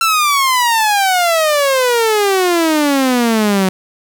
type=exponential sweep; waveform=sawtooth; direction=down; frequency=1356 to 185 Hz; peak=-7 dBFS; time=0.01-3.69 s; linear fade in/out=2 ms; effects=7-bit

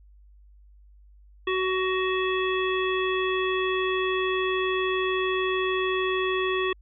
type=harmonic tone; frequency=373.9 Hz; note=F#4; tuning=18 cents sharp; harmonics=1 / 3 / 5 / 7 / 9; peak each=-25 / -30 / -32 / -33 / -35 dBFS; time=1.47-6.73 s; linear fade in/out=5 ms; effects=added 50 Hz sine -50 dBFS peak until 6.81 s

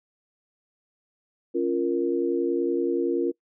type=chord; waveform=sine; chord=Bb minor; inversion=first; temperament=equal with one note detuned; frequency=277.2 / 347.8 / 466.2 Hz; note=Db4 / F4 / Bb4; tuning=0 / -7 / 0 cents; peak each=-28 / -24 / -27 dBFS; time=1.54-3.32 s; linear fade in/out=20 ms; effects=noise-tail reverb RT60 0.1 s tail -22 dB re dry

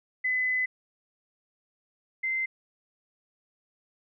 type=tone pair in turn; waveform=sine; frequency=2015 / 2075 Hz; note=B6 / C7; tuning=+34 / -15 cents; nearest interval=minor second; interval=51 cents; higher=second; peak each=-24 / -26 dBFS; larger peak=first; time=0.24-0.66 / 2.23-2.46 s; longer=first; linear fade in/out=10 ms; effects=none

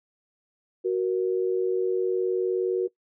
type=tone pair together; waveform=sine; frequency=371.2 / 470.7 Hz; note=F#4 / A#4; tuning=+6 / +17 cents; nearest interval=major third; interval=411 cents; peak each=-23 / -27 dBFS; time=0.84-2.88 s; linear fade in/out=20 ms; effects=noise-tail reverb RT60 0.1 s tail -19 dB re dry

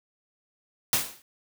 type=noise with exponential decay; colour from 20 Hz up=white; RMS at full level=-20 dBFS; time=0.93-1.22 s; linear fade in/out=1 ms; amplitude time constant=63 ms; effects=none

